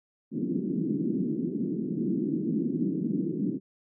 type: band-pass noise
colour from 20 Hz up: white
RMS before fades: -29 dBFS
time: 0.31-3.6 s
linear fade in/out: 50 ms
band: 160 to 340 Hz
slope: 48 dB/octave
effects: none